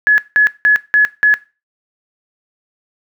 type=tone bursts; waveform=sine; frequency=1699 Hz; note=G#6; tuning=39 cents sharp; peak=-6 dBFS; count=5; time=0.07-1.34 s; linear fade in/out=0 ms; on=110 ms; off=180 ms; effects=noise-tail reverb RT60 0.3 s tail -19 dB re dry